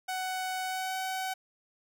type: tone with pitch glide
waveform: sawtooth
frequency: 746 to 755.1 Hz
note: F#5 to F#5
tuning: +14 to +35 cents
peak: -28 dBFS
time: 0.08-1.34 s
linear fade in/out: 10 ms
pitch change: +21 cents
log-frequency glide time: 0.63-0.96 s
effects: none